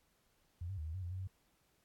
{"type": "tone with pitch steps", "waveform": "sine", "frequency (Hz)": [86.4, 97.4, 77.3, 79.4, 94.2, 87.3, 93.2, 94.4], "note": ["F2", "G2", "D#2", "D#2", "F#2", "F2", "F#2", "F#2"], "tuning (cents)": [-18, -11, -11, 36, 32, 0, 13, 35], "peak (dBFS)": -39, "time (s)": [0.61, 1.274], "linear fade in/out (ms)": 5, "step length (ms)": 83, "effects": ["pink hiss -75 dBFS RMS until 1.84 s", "AAC 64 kbps"]}